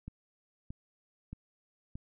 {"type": "click train", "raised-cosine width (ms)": 5, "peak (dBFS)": -29, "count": 4, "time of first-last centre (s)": [0.08, 1.955], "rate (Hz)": 1.6, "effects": []}